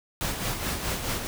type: noise with tremolo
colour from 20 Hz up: pink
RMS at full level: -28 dBFS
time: 0.21-1.27 s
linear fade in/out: 0 ms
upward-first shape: sine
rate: 4.7 Hz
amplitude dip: 50%
effects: none